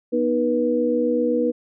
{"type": "tone cluster", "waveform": "sine", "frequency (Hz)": [243.9, 311.4, 485], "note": ["B3", "D#4", "B4"], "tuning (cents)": [-21, 2, -31], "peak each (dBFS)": [-23, -24, -20], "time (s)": [0.12, 1.52], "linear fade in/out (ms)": 20, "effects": []}